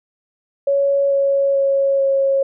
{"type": "tone with pitch steps", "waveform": "sine", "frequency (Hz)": [558, 553.8, 549.7, 545.6], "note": ["C#5", "C#5", "C#5", "C#5"], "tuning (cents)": [11, -2, -15, -28], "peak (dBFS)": -13, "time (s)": [0.67, 2.43], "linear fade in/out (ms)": 5, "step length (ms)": 440, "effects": []}